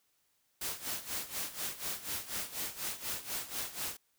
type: noise with tremolo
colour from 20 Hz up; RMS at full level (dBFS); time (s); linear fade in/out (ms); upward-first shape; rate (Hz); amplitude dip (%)
white; -36; 0.61-3.97; 5; sine; 4.1; 80
effects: white hiss -75 dBFS RMS until 4.18 s